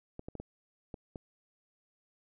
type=clicks; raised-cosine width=2 ms; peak=-28 dBFS; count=6; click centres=0.194 / 0.285 / 0.353 / 0.4 / 0.942 / 1.158 s; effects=none